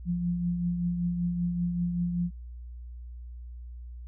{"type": "tone with tremolo", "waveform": "sine", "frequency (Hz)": 174.61, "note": "F3", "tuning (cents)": 0, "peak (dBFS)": -24, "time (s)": [0.05, 2.31], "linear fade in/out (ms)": 50, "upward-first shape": "triangle", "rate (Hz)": 5.2, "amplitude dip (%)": 45, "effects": ["added 60 Hz sine -39 dBFS peak until 4.07 s"]}